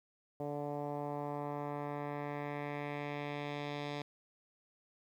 10% pulse tone with low-pass filter sweep, 145.5 Hz, D3, 16 cents flat, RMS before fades -40 dBFS, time 0.4-4.02 s, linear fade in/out 2 ms, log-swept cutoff 630 to 4100 Hz, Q 1.6, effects 11-bit

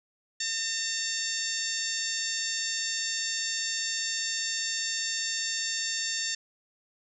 harmonic tone, 905 Hz, A5, 48 cents sharp, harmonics 2 / 3 / 4 / 5 / 6 / 7 / 8, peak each -36 / -41 / -37 / -37 / -36 / -38 / -34 dBFS, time 0.4-6.35 s, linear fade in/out 5 ms, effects none

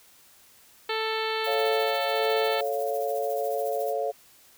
harmonic tone, 441.5 Hz, A4, 6 cents sharp, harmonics 1 / 2 / 3 / 4 / 5 / 6 / 7 / 8 / 9 / 10, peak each -30 / -33 / -35 / -36 / -37 / -38 / -38 / -39 / -40 / -40 dBFS, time 0.89-2.61 s, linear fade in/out 5 ms
violet noise with tremolo, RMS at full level -41 dBFS, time 1.44-3.93 s, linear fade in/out 2 ms, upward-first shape sine, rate 14 Hz, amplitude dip 60%
sine chord, A augmented, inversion none, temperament equal, 440 / 554.4 / 698.5 Hz, A4 / C#5 / E#5, 0 / 0 / 0 cents, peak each -30 / -29 / -30 dBFS, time 1.46-4.12 s, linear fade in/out 20 ms
effects white hiss -56 dBFS RMS until 4.57 s

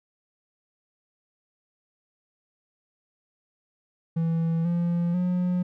triangle tone with pitch steps, 164.81 / 172.11 / 179.73 Hz, E3 / F3 / F3, 0 / -25 / +50 cents, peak -20 dBFS, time 4.16-5.63 s, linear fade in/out 10 ms, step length 490 ms, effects none

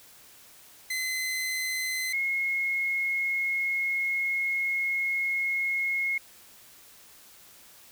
sawtooth / sine tone pair in turn, 2045 / 2163 Hz, C7 / C#7, -40 / -43 cents, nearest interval minor second, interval 97 cents, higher second, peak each -25 dBFS, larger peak neither, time 0.9-2.13 / 2.13-6.18 s, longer second, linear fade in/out 5 ms, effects white hiss -53 dBFS RMS until 7.91 s

